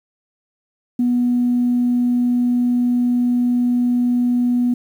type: tone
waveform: sine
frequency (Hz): 244.4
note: B3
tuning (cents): -18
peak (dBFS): -13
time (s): 0.99-4.74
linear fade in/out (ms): 5
effects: tanh soft clip ceiling -9 dBFS + 8-bit